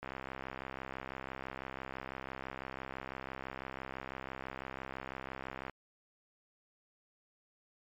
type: click train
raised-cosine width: 0.5 ms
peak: -26 dBFS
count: 375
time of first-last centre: 0.03-5.697 s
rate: 66 Hz
effects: MP3 48 kbps